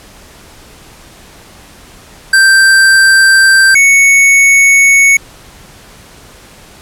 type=tone pair in turn; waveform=square; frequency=1568 / 2217 Hz; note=G6 / C#7; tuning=0 / 0 cents; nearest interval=tritone; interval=600 cents; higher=second; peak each=-4 dBFS; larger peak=neither; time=2.33-3.75 / 3.75-5.17 s; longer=neither; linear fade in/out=5 ms; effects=pink hiss -37 dBFS RMS until 6.81 s + low-pass 12000 Hz 12 dB/octave